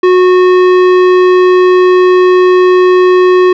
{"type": "tone with tanh clipping", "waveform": "sine", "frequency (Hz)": 365.6, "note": "F#4", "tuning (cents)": -21, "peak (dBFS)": -5, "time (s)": [0.03, 3.53], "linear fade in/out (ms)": 5, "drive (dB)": 15, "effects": []}